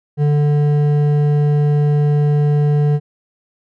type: tone with hard clipping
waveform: triangle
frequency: 147.1 Hz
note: D3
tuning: 3 cents sharp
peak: -13 dBFS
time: 0.17-3 s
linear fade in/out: 50 ms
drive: 12 dB
effects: none